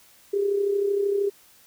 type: tone with amplitude modulation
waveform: sine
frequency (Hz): 401.4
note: G4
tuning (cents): +41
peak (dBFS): -18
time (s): 0.33-1.3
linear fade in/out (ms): 10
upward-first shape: sine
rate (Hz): 33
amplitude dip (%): 55
effects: white hiss -55 dBFS RMS until 1.66 s